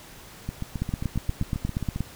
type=two click trains; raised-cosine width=5 ms; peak=-17 / -13 dBFS; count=12 / 11; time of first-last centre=0.49-1.961 / 0.82-2.006 s; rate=7.48 / 8.43 Hz; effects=pink hiss -46 dBFS RMS until 2.15 s